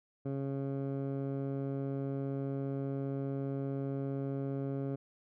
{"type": "tone with low-pass filter", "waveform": "15% pulse", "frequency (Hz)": 137.3, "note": "C#3", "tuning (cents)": -16, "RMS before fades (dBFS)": -36, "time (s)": [0.25, 4.96], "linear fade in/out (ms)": 10, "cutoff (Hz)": 600, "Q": 0.59, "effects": []}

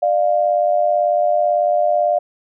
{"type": "tone pair together", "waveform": "sine", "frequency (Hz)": [600.4, 698.5], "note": ["D5", "F5"], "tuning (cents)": [38, 0], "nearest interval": "minor third", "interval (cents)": 262, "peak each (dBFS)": -16, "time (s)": [0.02, 2.19], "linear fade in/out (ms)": 10, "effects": []}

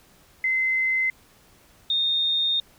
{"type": "tone pair in turn", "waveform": "sine", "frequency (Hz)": [2059, 3669], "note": ["C7", "A#7"], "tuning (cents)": [-28, -28], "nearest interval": "minor seventh", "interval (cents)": 1000, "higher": "second", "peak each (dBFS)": -20, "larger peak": "neither", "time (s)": [[0.44, 1.1], [1.9, 2.6]], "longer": "second", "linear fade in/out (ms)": 2, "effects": ["pink hiss -56 dBFS RMS until 2.78 s"]}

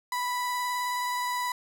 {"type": "tone with vibrato", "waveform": "35% pulse", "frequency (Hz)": 987.8, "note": "B5", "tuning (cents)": 0, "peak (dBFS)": -26, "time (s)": [0.12, 1.52], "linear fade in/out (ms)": 2, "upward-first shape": "triangle", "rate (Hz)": 19, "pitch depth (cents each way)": 17, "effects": []}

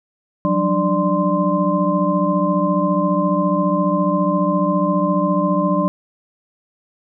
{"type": "tone cluster", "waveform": "sine", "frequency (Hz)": [176.5, 191.1, 296.3, 590, 1041], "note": ["F3", "G3", "D4", "D5", "C6"], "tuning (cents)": [19, -44, 15, 8, -9], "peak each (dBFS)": -21, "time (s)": [0.45, 5.88], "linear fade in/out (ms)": 0, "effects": []}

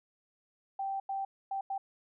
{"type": "tone bursts at uneven times", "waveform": "sine", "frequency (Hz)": 781, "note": "G5", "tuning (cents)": -7, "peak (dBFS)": -32, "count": 4, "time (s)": [[0.79, 1], [1.09, 1.25], [1.51, 1.61], [1.7, 1.78]], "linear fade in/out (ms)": 5, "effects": []}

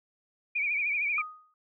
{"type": "tone with vibrato", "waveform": "sine", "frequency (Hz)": 2349, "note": "D7", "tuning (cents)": 0, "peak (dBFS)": -26, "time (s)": [0.55, 1.22], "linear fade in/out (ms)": 10, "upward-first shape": "triangle", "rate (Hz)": 13, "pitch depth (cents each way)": 100}
{"type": "tone with exponential decay", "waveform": "sine", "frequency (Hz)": 1244.5, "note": "D#6", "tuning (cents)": 0, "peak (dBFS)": -29, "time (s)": [1.18, 1.54], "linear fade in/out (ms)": 2, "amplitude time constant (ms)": 77}
{"effects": []}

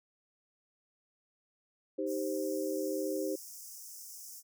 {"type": "chord", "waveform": "sine", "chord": "C minor", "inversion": "first", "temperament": "equal", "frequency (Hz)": [311.1, 392, 523.3], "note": ["Eb4", "G4", "C5"], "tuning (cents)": [0, 0, 0], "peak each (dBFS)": -36, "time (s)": [1.98, 3.36], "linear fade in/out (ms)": 10}
{"type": "high-pass noise", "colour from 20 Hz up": "pink", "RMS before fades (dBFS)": -48, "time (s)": [2.06, 4.43], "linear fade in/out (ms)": 50, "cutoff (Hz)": 5200, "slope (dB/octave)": 96}
{"effects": []}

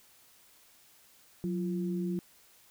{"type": "tone pair together", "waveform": "sine", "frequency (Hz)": [182.2, 344.1], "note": ["F#3", "F4"], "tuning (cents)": [-26, -26], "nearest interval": "major seventh", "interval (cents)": 1100, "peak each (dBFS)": [-31, -36], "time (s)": [1.44, 2.19], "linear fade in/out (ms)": 0, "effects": ["white hiss -61 dBFS RMS until 2.7 s"]}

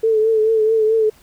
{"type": "tone with vibrato", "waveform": "sine", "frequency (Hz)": 440, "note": "A4", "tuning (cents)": 0, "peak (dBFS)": -12, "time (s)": [0.03, 1.1], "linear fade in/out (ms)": 10, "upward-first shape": "triangle", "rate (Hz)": 4.6, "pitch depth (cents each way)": 49, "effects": ["pink hiss -51 dBFS RMS until 1.22 s"]}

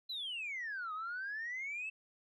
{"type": "exponential two-way sweep", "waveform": "sine", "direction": "down then up", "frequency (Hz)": [4100, 1232, 2668], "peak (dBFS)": -37, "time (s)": [0.09, 1.9], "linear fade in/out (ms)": 10, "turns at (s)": 0.93, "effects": ["tanh soft clip ceiling -35 dBFS"]}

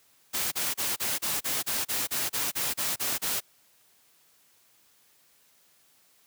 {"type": "noise bursts", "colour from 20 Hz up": "white", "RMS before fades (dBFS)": -29, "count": 14, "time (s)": [0.33, 3.406], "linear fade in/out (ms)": 20, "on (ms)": 190, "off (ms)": 32, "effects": ["white hiss -63 dBFS RMS until 6.26 s", "high-pass 80 Hz 12 dB/octave"]}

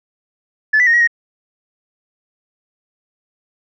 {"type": "tone with pitch steps", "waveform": "sine", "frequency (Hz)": [1732, 1977, 1855, 1907, 1870], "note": ["A6", "B6", "A#6", "A#6", "A#6"], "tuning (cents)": [-28, 1, -9, 39, 5], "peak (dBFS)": -8, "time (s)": [0.73, 1.075], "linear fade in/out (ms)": 10, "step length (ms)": 69, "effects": ["tanh soft clip ceiling -5 dBFS"]}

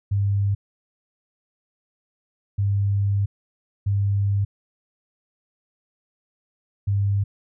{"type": "tone bursts at uneven times", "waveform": "sine", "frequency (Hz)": 100, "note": "G2", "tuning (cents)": 35, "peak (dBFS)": -18, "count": 4, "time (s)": [[0.11, 0.55], [2.58, 3.26], [3.86, 4.45], [6.87, 7.24]], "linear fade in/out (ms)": 10, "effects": []}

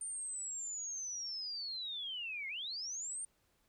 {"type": "linear two-way sweep", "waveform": "sine", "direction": "down then up", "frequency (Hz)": [9010, 2093, 9010], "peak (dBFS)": -39, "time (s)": [0.01, 3.25], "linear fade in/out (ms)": 2, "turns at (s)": 2.48, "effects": ["pink hiss -75 dBFS RMS until 3.68 s"]}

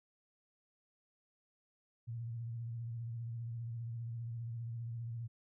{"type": "tone with vibrato", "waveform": "sine", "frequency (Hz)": 116.4, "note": "A#2", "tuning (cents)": -2, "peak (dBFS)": -39, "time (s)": [2.07, 5.28], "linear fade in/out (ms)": 20, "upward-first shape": "sine", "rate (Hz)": 15, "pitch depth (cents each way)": 48, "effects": []}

